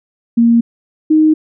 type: tone pair in turn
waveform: sine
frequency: 233.1 / 311.2 Hz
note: A#3 / D#4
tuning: 0 / 0 cents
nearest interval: perfect fourth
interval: 500 cents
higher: second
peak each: -6 dBFS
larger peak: neither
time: 0.37-0.61 / 1.1-1.34 s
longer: neither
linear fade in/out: 10 ms
effects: none